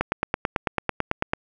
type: click train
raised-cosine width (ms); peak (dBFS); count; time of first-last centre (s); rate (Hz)
0.5; -6; 13; 0.01-1.335; 9.06
effects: none